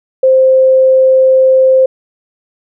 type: tone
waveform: sine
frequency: 523.3 Hz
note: C5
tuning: in tune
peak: -4 dBFS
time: 0.23-1.86 s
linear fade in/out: 5 ms
effects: none